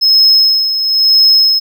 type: tone with tremolo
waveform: triangle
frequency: 5170 Hz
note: E8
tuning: 34 cents flat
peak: -3 dBFS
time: 0.01-1.6 s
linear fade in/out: 20 ms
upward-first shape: sine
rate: 1 Hz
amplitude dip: 60%
effects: none